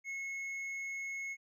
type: tone with hard clipping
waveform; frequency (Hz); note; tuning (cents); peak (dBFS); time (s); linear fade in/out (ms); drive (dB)
sine; 2180; C#7; -29; -39; 0.04-1.37; 50; 4
effects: none